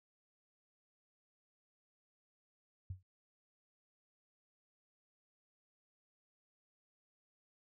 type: tone with exponential decay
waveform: sine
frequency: 93.1 Hz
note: F#2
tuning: 11 cents sharp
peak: -37 dBFS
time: 2.9-3.03 s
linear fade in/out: 5 ms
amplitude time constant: 28 ms
effects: none